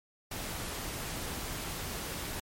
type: noise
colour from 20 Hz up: pink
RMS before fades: -38 dBFS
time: 0.31-2.4 s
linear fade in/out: 5 ms
effects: MP3 64 kbps